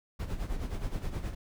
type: noise with tremolo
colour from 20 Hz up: brown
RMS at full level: -32 dBFS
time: 0.19-1.35 s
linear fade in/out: 10 ms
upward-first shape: sine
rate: 9.5 Hz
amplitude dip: 65%
effects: none